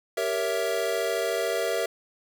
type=chord; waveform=square; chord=G diminished seventh; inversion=none; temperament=equal with one note detuned; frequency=392 / 466.2 / 560.2 / 659.3 Hz; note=G4 / Bb4 / Db5 / Fb5; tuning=0 / 0 / +18 / 0 cents; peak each=-33 / -30 / -33 / -30 dBFS; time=0.17-1.86 s; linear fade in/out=5 ms; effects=none